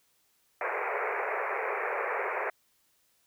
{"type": "band-pass noise", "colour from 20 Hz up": "pink", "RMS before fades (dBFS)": -32, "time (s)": [0.61, 2.5], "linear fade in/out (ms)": 2, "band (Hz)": [390, 2400], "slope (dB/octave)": 96, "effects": ["white hiss -70 dBFS RMS until 3.26 s"]}